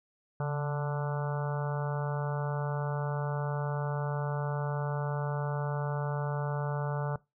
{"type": "harmonic tone with a mistuned harmonic", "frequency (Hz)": 146.83, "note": "D3", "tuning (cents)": 0, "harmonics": [1, 3, 4, 5, 6, 7, 8, 9, 10], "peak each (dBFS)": [-30, -40, -39, -44, -41, -48, -45, -47, -46], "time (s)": [0.4, 7.16], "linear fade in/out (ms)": 2, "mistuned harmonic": 1, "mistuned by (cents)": -61, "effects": ["noise-tail reverb RT60 0.2 s tail -20 dB re dry"]}